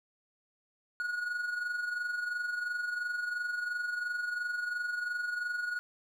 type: tone with amplitude modulation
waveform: triangle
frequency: 1451 Hz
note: F#6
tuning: 34 cents flat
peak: -28 dBFS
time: 1-5.79 s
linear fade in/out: 0 ms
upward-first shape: sine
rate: 22.9 Hz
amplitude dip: 55%
effects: none